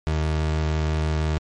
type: tone with vibrato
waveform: 30% pulse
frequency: 77.78 Hz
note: D#2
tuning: in tune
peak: -18 dBFS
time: 0.07-1.38 s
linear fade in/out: 0 ms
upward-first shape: triangle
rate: 6.1 Hz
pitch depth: 9 cents each way
effects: low-pass 6000 Hz 12 dB/octave + MP3 48 kbps